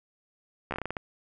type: slowing click train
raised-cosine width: 0.5 ms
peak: -17 dBFS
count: 9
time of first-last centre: 0.71-0.968 s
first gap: 13 ms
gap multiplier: 1.25
effects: none